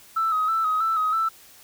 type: tone with vibrato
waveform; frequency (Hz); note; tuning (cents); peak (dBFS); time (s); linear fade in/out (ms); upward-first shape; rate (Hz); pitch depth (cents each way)
sine; 1293; E6; -34; -19; 0.16-1.29; 10; square; 3.1; 42
effects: tanh soft clip ceiling -15 dBFS + white hiss -50 dBFS RMS until 1.63 s